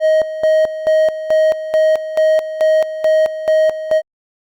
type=tone with tremolo; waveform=triangle; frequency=628 Hz; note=D#5; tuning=16 cents sharp; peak=-7 dBFS; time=0-4.02 s; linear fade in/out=50 ms; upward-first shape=square; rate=2.3 Hz; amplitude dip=75%; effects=Opus 48 kbps